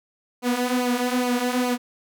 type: tone with flanger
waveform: sawtooth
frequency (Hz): 247.4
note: B3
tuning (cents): +3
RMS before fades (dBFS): -23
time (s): 0.42-1.78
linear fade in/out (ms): 50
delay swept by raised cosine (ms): 0.55 to 4.95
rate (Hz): 2.4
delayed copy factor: -0.65
effects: none